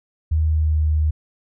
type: tone with pitch glide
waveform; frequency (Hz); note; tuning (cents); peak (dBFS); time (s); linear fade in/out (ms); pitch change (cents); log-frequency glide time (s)
sine; 78.5 to 76.97; D#2 to D#2; +16 to -18; -15; 0.31-1.11; 10; -34; 0.41-0.84
effects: none